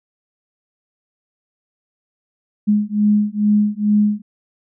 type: beating tone pair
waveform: sine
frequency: 207.7 / 210 Hz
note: G#3 / G#3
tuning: 0 / +19 cents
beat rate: 2.3 Hz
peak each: -16 dBFS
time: 2.67-4.22 s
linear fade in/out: 20 ms
effects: none